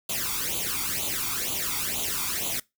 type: noise with flanger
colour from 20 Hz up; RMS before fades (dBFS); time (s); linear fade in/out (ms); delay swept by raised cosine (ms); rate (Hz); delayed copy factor
white; -29; 0.09-2.6; 5; 0.28 to 0.88; 2.1; +0.8
effects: noise-tail reverb RT60 0.2 s tail -22 dB re dry